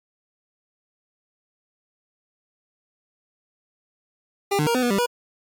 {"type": "tone with pitch steps", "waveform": "25% pulse", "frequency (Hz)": [400, 150.7, 469.1, 253.2, 242.7, 197.3, 484.7], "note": ["G4", "D3", "A#4", "B3", "B3", "G3", "B4"], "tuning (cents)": [35, 45, 11, 43, -30, 11, -32], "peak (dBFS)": -15, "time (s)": [4.51, 5.063], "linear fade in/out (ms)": 10, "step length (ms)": 79, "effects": ["MP3 96 kbps"]}